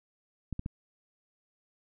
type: clicks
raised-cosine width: 5 ms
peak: -22 dBFS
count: 3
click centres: 0.527 / 0.594 / 0.661 s
effects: none